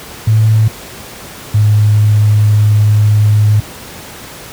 sine tone pair in turn, 109.6 / 105.53 Hz, A2 / G#2, -6 / +28 cents, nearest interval minor second, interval 66 cents, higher first, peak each -5 dBFS, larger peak neither, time 0.27-0.68 / 1.54-3.6 s, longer second, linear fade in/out 5 ms, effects pink hiss -30 dBFS RMS until 4.52 s + high-pass 60 Hz 12 dB/octave

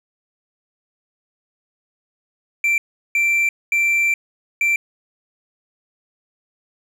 triangle tone bursts at uneven times, 2349 Hz, D7, in tune, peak -13 dBFS, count 4, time 2.64-2.78 / 3.15-3.49 / 3.72-4.14 / 4.61-4.76 s, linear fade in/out 2 ms, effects none

